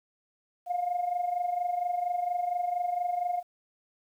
sine tone with amplitude modulation, 710 Hz, F5, 28 cents sharp, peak -23 dBFS, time 0.66-3.43 s, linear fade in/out 50 ms, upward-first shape sine, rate 24.3 Hz, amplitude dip 70%, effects tanh soft clip ceiling -21 dBFS + 10-bit

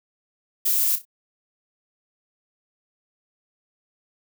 violet noise with echo, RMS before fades -21 dBFS, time 0.65-0.96 s, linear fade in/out 10 ms, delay 31 ms, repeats 3, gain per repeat -11 dB, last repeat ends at 1.053 s, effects none

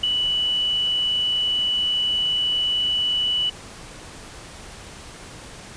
sine tone with ADSR envelope, 2960 Hz, F#7, in tune, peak -14 dBFS, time 0.03-3.5 s, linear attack 9 ms, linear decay 4 ms, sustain -5 dB, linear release 9 ms, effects pink hiss -40 dBFS RMS until 5.76 s + resampled to 22050 Hz

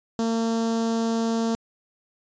sawtooth tone with notch filter, 227.6 Hz, A#3, 41 cents flat, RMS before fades -24 dBFS, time 0.19-1.55 s, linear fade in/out 0 ms, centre 2200 Hz, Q 0.71, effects resampled to 16000 Hz

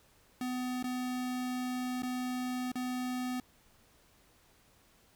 square tone with dropouts, 251.4 Hz, B3, 31 cents sharp, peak -34 dBFS, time 0.41-3.4 s, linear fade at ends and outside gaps 2 ms, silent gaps 0.827-0.841 / 2.022-2.032 / 2.718-2.755 s, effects pink hiss -65 dBFS RMS until 5.15 s

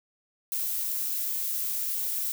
violet noise, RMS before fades -30 dBFS, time 0.52-2.32 s, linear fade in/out 0 ms, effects none

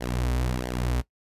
sawtooth tone with flanger, 61.74 Hz, B1, in tune, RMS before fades -27 dBFS, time 0-1.02 s, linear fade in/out 20 ms, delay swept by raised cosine 0.77 to 5.97 ms, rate 1.5 Hz, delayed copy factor -0.75, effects noise-tail reverb RT60 0.1 s tail -18 dB re dry + resampled to 32000 Hz

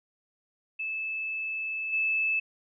sine tone with level steps, 2618 Hz, E7, 13 cents flat, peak -30 / -24 dBFS, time 0.79-2.4 s, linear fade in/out 10 ms, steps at 1.92 s, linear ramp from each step 20 ms, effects none

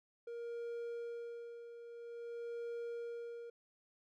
triangle tone with tremolo, 470 Hz, A#4, 14 cents sharp, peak -38 dBFS, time 0.27-3.5 s, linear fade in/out 5 ms, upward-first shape sine, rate 0.5 Hz, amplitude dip 65%, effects none

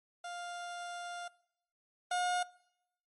30% pulse tone pair in turn, 701 / 717.4 Hz, F5 / F5, +6 / +46 cents, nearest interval unison, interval 40 cents, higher second, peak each -38 / -28 dBFS, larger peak second, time 0.24-1.28 / 2.11-2.43 s, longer first, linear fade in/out 5 ms, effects noise-tail reverb RT60 0.8 s tail -22 dB re dry + MP3 48 kbps

